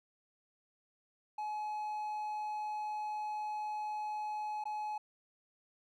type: tone with dropouts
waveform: triangle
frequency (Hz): 848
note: G#5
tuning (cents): +36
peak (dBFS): -34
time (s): 1.38-4.98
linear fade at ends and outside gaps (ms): 5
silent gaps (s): 4.64-4.654
effects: none